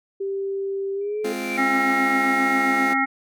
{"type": "tone with pitch glide", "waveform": "sine", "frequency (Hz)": [392, 427.5], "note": ["G4", "A4"], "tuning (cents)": [0, -50], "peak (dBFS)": -23, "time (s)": [0.2, 1.33], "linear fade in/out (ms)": 10, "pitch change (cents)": 150, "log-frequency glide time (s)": [0.94, 1.21]}
{"type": "tone with exponential growth", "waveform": "sine", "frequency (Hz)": 2341, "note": "D7", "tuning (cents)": -6, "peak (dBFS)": -23, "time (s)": [1.01, 1.57], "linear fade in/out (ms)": 2, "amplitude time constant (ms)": 120}
{"type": "chord", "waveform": "sawtooth", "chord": "F minor", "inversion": "first", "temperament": "just", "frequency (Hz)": [209.5, 261.9, 349.2], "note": ["Ab3", "C4", "F4"], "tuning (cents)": [15, 2, 0], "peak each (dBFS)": [-28, -26, -26], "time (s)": [1.24, 2.94], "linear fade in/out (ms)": 10}
{"type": "harmonic tone", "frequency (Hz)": 269.4, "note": "C#4", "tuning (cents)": -49, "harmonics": [1, 3, 5, 7, 8], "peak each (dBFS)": [-24, -24, -24, -24, -24], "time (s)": [1.57, 3.06], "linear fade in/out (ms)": 20}
{"effects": ["MP3 96 kbps"]}